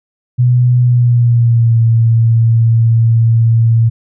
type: tone with pitch glide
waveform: sine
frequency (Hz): 123.47 to 114.54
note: B2 to A#2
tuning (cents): 0 to -30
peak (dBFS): -6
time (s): 0.38-3.9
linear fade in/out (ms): 20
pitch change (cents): -130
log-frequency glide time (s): 0.8-1.8
effects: none